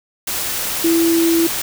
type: tone in noise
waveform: sine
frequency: 332.4 Hz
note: E4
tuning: 15 cents sharp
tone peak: -12 dBFS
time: 0.84-1.47 s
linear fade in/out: 5 ms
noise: white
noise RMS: -22 dBFS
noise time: 0.27-1.62 s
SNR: +7 dB
effects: none